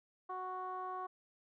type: tone with low-pass filter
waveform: 15% pulse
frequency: 370 Hz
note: F#4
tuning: in tune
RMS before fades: -42 dBFS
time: 0.29-1.07 s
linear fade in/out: 10 ms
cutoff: 1000 Hz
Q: 5.6
effects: none